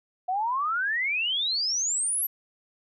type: exponential sweep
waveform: sine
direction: up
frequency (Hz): 713 to 12000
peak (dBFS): -24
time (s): 0.28-2.27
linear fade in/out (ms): 10
effects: none

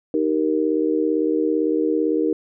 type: chord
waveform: sine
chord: Eb major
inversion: none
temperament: just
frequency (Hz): 311.1 / 388.9 / 466.7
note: Eb4 / G4 / Bb4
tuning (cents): 0 / -14 / +2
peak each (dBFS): -20 / -24 / -22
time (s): 0.14-2.33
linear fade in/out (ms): 2
effects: none

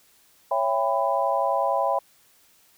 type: chord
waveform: sine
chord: C# half-diminished seventh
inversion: none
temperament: just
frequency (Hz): 554.4 / 665.2 / 798.3 / 997.9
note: C#5 / E5 / G5 / B5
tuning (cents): 0 / +16 / +31 / +18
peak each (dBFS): -26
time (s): 0.51-1.99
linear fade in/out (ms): 5
effects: white hiss -59 dBFS RMS until 2.77 s

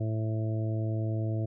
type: harmonic tone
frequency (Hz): 110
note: A2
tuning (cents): 0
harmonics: 1 / 2 / 3 / 4 / 5 / 6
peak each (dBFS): -28 / -41 / -37 / -46 / -44 / -42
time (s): 0-1.46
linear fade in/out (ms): 10
effects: none

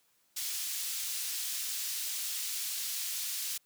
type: high-pass noise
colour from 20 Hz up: pink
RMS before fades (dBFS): -36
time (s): 0.36-3.58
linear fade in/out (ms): 10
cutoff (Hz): 4200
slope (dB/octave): 12
effects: white hiss -71 dBFS RMS until 3.65 s + high-pass 80 Hz 12 dB/octave

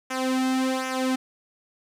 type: tone with flanger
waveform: sawtooth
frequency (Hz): 259.9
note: C4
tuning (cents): -11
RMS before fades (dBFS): -25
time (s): 0.1-1.16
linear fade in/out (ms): 10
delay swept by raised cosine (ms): 0.23 to 2.13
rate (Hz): 1.3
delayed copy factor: -0.8
effects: low-pass 11000 Hz 12 dB/octave + 9-bit

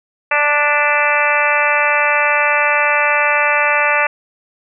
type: harmonic tone with a mistuned harmonic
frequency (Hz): 293.7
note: D4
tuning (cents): 0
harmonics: 2 / 3 / 4 / 5 / 6 / 7 / 8 / 9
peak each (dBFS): -20 / -20 / -20 / -20 / -20 / -20 / -20 / -20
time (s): 0.31-4.07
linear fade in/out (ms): 5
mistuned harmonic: 7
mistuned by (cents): -24
effects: none

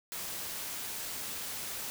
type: noise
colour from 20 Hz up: white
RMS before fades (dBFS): -39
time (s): 0.12-1.9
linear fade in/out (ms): 0
effects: none

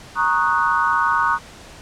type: chord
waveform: sine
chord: D# minor seventh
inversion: second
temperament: equal with one note detuned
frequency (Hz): 932.3 / 1104.3 / 1244.5 / 1480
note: A#5 / C#6 / D#6 / F#6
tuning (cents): 0 / -7 / 0 / 0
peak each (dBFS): -21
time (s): 0.15-1.39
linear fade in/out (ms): 50
effects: pink hiss -41 dBFS RMS until 1.81 s + low-pass 8000 Hz 12 dB/octave

